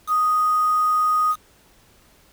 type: tone with quantisation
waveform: sine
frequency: 1244.5 Hz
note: D#6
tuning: in tune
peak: -16 dBFS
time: 0.07-1.36 s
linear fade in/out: 50 ms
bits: 6
effects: pink hiss -55 dBFS RMS until 2.32 s